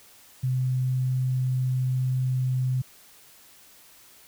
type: tone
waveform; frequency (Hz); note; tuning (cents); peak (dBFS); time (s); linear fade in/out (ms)
sine; 128.5; C3; -31; -22; 0.43-2.82; 10
effects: white hiss -53 dBFS RMS until 4.27 s